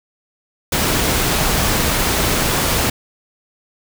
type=noise; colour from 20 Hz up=pink; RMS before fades=-17 dBFS; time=0.72-2.9 s; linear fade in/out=5 ms; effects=none